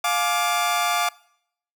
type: chord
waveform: sawtooth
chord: D diminished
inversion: first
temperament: just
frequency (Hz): 704.8 / 845.8 / 1174.7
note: F5 / Ab5 / D6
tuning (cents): +16 / +31 / 0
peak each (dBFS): -20 / -25 / -20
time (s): 0.04-1.09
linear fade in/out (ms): 5
effects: noise-tail reverb RT60 0.7 s tail -23 dB re dry